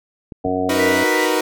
clicks, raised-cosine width 3 ms, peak -19 dBFS, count 2, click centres 0.322 / 0.464 s
harmonic tone, 92.5 Hz, F#2, in tune, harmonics 1 / 2 / 3 / 4 / 5 / 6 / 7 / 8, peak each -33 / -32 / -22 / -32 / -23 / -34 / -25 / -24 dBFS, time 0.44-1.04 s, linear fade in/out 10 ms
sawtooth chord, B major seventh, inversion first, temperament equal, 311.1 / 370 / 466.2 / 493.9 Hz, D#4 / F#4 / A#4 / B4, 0 / 0 / 0 / 0 cents, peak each -18 dBFS, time 0.69-1.41 s, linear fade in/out 5 ms
triangle tone, 1975.5 Hz, B6, in tune, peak -20 dBFS, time 0.79-1.26 s, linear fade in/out 10 ms
effects none

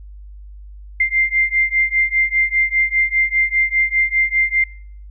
sine beating tone pair, 2093 / 2098 Hz, C7 / C7, 0 / +4 cents, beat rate 5 Hz, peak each -17 dBFS, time 1-4.64 s, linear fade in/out 5 ms, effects noise-tail reverb RT60 0.6 s tail -24 dB re dry + added 50 Hz sine -34 dBFS peak until 5.1 s

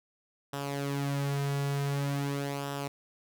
sawtooth tone with flanger, 140.7 Hz, C#3, 26 cents sharp, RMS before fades -32 dBFS, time 0.53-2.88 s, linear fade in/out 5 ms, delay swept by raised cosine 0.45 to 3.85 ms, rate 0.46 Hz, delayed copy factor -0.6, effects none

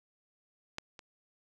clicks, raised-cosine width 0.2 ms, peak -19 / -30 dBFS, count 2, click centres 0.784 / 0.992 s, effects none

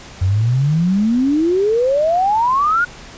sine exponential sweep, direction up, 89 to 1470 Hz, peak -12 dBFS, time 0.21-2.85 s, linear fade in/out 10 ms, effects pink hiss -37 dBFS RMS until 3.17 s + resampled to 16000 Hz

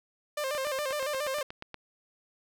sawtooth tone with vibrato, 562 Hz, C#5, 24 cents sharp, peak -26 dBFS, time 0.37-1.43 s, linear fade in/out 5 ms, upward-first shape square, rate 7.2 Hz, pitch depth 100 cents each way
click train, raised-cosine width 0.3 ms, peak -23 dBFS, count 11, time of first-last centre 0.55-1.743 s, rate 8.38 Hz
effects none

